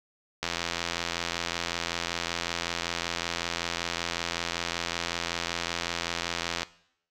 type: click train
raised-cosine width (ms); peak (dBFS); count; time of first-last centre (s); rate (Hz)
0.2; -11; 530; 0.43-6.632; 85.3
effects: noise-tail reverb RT60 0.7 s tail -19 dB re dry